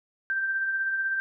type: tone with tremolo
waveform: sine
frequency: 1568 Hz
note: G6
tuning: in tune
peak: -23 dBFS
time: 0.3-1.2 s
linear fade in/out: 0 ms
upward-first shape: triangle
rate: 16 Hz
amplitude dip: 40%
effects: none